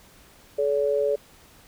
sine tone pair together, 429.4 / 571 Hz, A4 / D5, -42 / -49 cents, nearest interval perfect fourth, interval 493 cents, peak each -23 dBFS, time 0.58-1.16 s, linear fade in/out 10 ms, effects pink hiss -53 dBFS RMS until 1.67 s

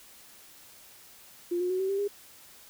sine tone with pitch steps, 349.2 / 359.8 / 370.8 / 382.1 / 393.8 / 405.8 Hz, F4 / F#4 / F#4 / G4 / G4 / G#4, 0 / -48 / +4 / -44 / +8 / -40 cents, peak -26 dBFS, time 1.51-2.08 s, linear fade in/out 10 ms, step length 95 ms, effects white hiss -53 dBFS RMS until 2.69 s

